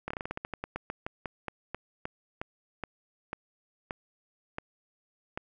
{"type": "slowing click train", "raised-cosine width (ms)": 0.5, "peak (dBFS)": -19, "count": 24, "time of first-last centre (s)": [0.08, 5.375], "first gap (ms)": 25, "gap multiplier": 1.17, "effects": []}